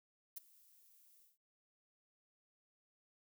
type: noise with ADSR envelope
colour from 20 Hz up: violet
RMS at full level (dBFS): -43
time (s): 0.36-1.38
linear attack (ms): 13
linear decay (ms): 14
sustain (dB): -24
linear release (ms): 160
effects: none